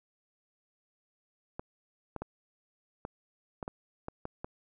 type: clicks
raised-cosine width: 1 ms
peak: -23 dBFS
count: 9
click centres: 1.595 / 2.163 / 2.22 / 3.051 / 3.628 / 3.679 / 4.084 / 4.254 / 4.445 s
effects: none